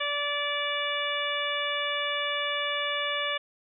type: harmonic tone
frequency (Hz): 580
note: D5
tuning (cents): -22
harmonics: 1 / 2 / 3 / 4 / 5 / 6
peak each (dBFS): -34 / -34 / -34 / -34 / -34 / -34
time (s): 0-3.38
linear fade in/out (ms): 10
effects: none